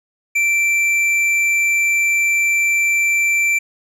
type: tone with tanh clipping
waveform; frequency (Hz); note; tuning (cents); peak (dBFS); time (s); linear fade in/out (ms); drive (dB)
sine; 2344; D7; -4; -15; 0.35-3.59; 10; 9
effects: none